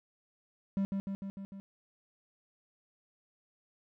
triangle tone with echo, 196 Hz, G3, in tune, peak -26 dBFS, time 0.77-0.85 s, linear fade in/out 0 ms, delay 150 ms, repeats 5, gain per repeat -3 dB, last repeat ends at 1.6 s, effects none

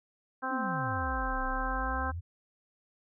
harmonic tone, 260.9 Hz, C4, 5 cents flat, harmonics 1 / 2 / 3 / 4 / 5 / 6, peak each -40 / -41 / -37 / -36 / -38 / -37 dBFS, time 0.42-2.12 s, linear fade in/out 20 ms
sine exponential two-way sweep, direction down then up, 293.7 to 30.01 to 91 Hz, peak -34 dBFS, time 0.5-2.21 s, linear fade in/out 20 ms, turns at 1.44 s
effects none

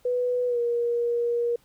sine tone with pitch glide, 493.9 to 474.3 Hz, B4 to A#4, 0 to +30 cents, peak -22 dBFS, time 0.05-1.56 s, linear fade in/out 5 ms, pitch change -70 cents, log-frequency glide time 0.47-0.59 s, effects pink hiss -62 dBFS RMS until 1.64 s

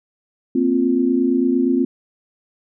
sine chord, Bb suspended second, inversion none, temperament equal, 233.1 / 261.6 / 349.2 Hz, Bb3 / C4 / F4, 0 / 0 / 0 cents, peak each -22 / -16 / -20 dBFS, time 0.55-1.85 s, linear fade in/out 5 ms, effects none

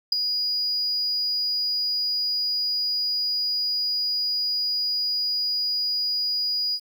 sine tone with ADSR envelope, 4900 Hz, D#8, 27 cents flat, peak -11 dBFS, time 0.12-6.8 s, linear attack 6 ms, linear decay 5 ms, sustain -11 dB, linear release 59 ms, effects tanh soft clip ceiling -12 dBFS + 8-bit

